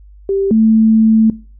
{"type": "tone pair in turn", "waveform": "sine", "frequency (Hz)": [392, 221], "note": ["G4", "A3"], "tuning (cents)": [0, 8], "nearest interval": "minor seventh", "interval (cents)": 992, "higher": "first", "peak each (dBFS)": [-12, -7], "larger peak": "second", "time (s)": [[0.29, 0.51], [0.51, 1.3]], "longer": "second", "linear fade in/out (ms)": 2, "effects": ["noise-tail reverb RT60 0.4 s tail -21 dB re dry", "added 50 Hz sine -37 dBFS peak until 1.59 s"]}